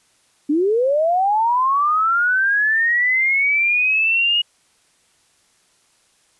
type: linear sweep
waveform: sine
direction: up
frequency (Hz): 280.4 to 2887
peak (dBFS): -14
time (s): 0.49-4.42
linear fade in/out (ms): 10
effects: white hiss -59 dBFS RMS until 6.39 s + resampled to 24000 Hz